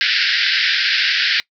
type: band-pass noise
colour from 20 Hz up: pink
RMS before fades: -17 dBFS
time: 0.01-1.4 s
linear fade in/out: 0 ms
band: 1500 to 5200 Hz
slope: 96 dB/octave
effects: noise-tail reverb RT60 0.1 s tail -23 dB re dry